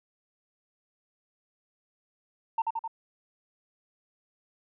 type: tone with echo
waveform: sine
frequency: 906 Hz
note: A#5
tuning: 50 cents flat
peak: -22 dBFS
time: 2.58-2.62 s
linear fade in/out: 5 ms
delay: 86 ms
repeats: 3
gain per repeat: -3 dB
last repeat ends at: 2.878 s
effects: tanh soft clip ceiling -21 dBFS